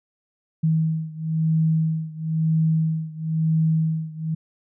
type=beating tone pair; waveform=sine; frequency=159.4 / 160.4 Hz; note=D#3 / E3; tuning=+42 / -47 cents; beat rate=1 Hz; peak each=-21 / -23 dBFS; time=0.63-4.35 s; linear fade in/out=10 ms; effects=none